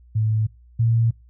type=tone pair in turn; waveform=sine; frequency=109.2 / 114.93 Hz; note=A2 / A#2; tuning=-13 / -24 cents; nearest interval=minor second; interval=89 cents; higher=second; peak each=-17 / -15 dBFS; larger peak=second; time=0.15-0.47 / 0.79-1.11 s; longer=neither; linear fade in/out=10 ms; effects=noise-tail reverb RT60 0.3 s tail -26 dB re dry + added 60 Hz sine -47 dBFS peak until 1.29 s